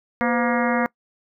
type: harmonic tone with a mistuned harmonic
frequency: 237.1 Hz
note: A#3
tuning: 30 cents sharp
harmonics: 1 / 2 / 3 / 4 / 5 / 6 / 7 / 8 / 9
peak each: -22 / -25 / -27 / -28 / -29 / -30 / -30 / -31 / -32 dBFS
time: 0.21-0.86 s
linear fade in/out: 0 ms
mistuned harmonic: 2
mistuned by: +120 cents
effects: noise-tail reverb RT60 0.1 s tail -23 dB re dry